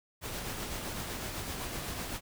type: noise with tremolo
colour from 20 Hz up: pink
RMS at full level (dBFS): -37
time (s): 0.21-2.21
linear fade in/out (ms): 50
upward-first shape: sine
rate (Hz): 7.9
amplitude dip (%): 30
effects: none